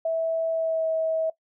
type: tone with pitch glide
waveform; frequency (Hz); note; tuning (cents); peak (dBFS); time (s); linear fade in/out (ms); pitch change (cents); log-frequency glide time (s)
sine; 653 to 643.6; E5 to E5; -17 to -42; -22; 0.05-1.3; 5; -25; 0.51-0.88
effects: noise-tail reverb RT60 0.1 s tail -18 dB re dry